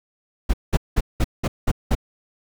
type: noise bursts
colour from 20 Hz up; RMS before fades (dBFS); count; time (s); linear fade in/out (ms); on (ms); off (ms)
brown; -17; 7; 0.49-1.952; 10; 46; 190
effects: none